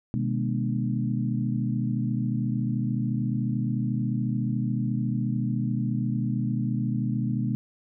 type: tone cluster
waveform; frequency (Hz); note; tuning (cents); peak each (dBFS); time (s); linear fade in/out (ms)
sine; 126.2 / 155.1 / 206.4 / 240.3 / 294.5; B2 / D#3 / G#3 / B3 / D4; +38 / -5 / -10 / -47 / +5; -27 / -36 / -29 / -31 / -36; 0.14-7.55; 0
effects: none